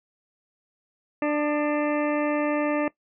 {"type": "harmonic tone with a mistuned harmonic", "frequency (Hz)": 296.2, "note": "D4", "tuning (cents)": 15, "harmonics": [1, 2, 3, 4, 6, 7, 8, 9], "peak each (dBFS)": [-24, -26, -34, -34, -36, -38, -41, -40], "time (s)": [1.22, 2.88], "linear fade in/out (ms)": 2, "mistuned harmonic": 4, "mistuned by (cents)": 22, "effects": ["noise-tail reverb RT60 0.1 s tail -20 dB re dry"]}